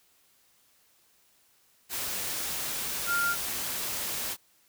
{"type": "tone in noise", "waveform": "sine", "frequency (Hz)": 1396.9, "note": "F6", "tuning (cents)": 0, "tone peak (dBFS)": -25, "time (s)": [3.06, 3.36], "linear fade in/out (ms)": 50, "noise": "white", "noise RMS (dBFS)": -33, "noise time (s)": [1.89, 4.37], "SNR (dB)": 5, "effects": ["white hiss -65 dBFS RMS until 4.68 s"]}